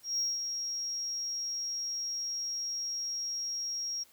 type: tone with ADSR envelope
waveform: sine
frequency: 5600 Hz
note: F8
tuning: 4 cents sharp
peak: -25 dBFS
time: 0.03-4.04 s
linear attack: 160 ms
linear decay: 190 ms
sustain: -7 dB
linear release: 15 ms
effects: tanh soft clip ceiling -27 dBFS + white hiss -62 dBFS RMS until 4.12 s